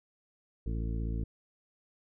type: harmonic tone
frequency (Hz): 56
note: A1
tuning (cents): +31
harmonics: 1 / 2 / 3 / 4 / 5 / 6 / 8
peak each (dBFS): -32 / -38 / -42 / -44 / -46 / -48 / -50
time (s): 0.66-1.24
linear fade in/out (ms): 5
effects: none